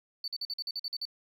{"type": "tone bursts", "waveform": "sine", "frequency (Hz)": 4500, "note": "C#8", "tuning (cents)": 25, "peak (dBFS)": -31, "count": 10, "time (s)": [0.24, 1.053], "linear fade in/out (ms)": 2, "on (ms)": 39, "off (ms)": 47, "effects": ["tanh soft clip ceiling -29 dBFS", "12-bit"]}